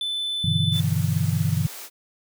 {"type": "tone", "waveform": "triangle", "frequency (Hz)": 3513, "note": "A7", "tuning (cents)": -3, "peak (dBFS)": -23, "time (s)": [0.01, 0.8], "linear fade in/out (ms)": 2}
{"type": "chord", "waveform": "sine", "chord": "E minor seventh", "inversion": "first", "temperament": "just", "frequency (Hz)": [98.89, 123.61, 148.33, 164.81], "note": ["G2", "B2", "D3", "E3"], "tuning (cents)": [16, 2, 18, 0], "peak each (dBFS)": [-25, -26, -25, -25], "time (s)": [0.44, 1.67], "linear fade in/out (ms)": 5}
{"type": "high-pass noise", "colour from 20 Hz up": "white", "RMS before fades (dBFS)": -38, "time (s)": [0.71, 1.9], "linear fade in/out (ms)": 50, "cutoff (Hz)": 290, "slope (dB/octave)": 24}
{"effects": []}